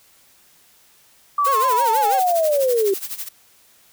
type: linear sweep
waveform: sine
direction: down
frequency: 1174.7 to 376.6 Hz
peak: -15 dBFS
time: 1.38-2.94 s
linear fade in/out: 5 ms
type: noise with tremolo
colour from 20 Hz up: blue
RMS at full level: -27 dBFS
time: 1.44-3.29 s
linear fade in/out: 10 ms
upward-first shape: sine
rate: 12 Hz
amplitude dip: 80%
type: tone with vibrato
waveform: 45% pulse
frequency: 487.4 Hz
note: B4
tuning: 23 cents flat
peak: -24 dBFS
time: 1.46-2.2 s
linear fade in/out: 10 ms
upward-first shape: sine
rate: 6.1 Hz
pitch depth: 220 cents each way
effects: white hiss -54 dBFS RMS until 3.92 s